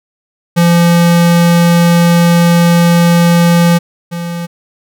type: tone pair in turn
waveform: square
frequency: 171.3 / 171.3 Hz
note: F3 / F3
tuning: -33 / -33 cents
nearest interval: unison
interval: 0 cents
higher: neither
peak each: -6 / -18 dBFS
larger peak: first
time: 0.56-3.79 / 4.11-4.47 s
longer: first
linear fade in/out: 20 ms
effects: none